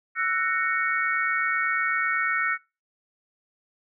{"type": "chord", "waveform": "sine", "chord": "F# dominant seventh", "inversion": "third", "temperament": "just", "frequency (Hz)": [1332, 1480, 1850, 2220], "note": ["E6", "F#6", "A#6", "C#7"], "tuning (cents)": [18, 0, -14, 2], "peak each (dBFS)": -28, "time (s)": [0.15, 2.58], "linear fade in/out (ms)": 50, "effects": ["noise-tail reverb RT60 0.3 s tail -26 dB re dry"]}